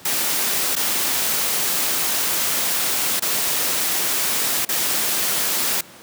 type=noise with dropouts; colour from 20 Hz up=white; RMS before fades=-21 dBFS; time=0.05-5.81 s; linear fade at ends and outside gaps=5 ms; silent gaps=0.755-0.763 / 3.197-3.221 / 4.651-4.689 s; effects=pink hiss -43 dBFS RMS until 6.02 s + high-pass 150 Hz 12 dB/octave